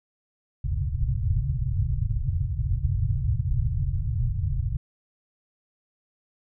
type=low-pass noise; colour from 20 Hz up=white; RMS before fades=-25 dBFS; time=0.64-4.77 s; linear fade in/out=10 ms; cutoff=140 Hz; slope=96 dB/octave; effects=none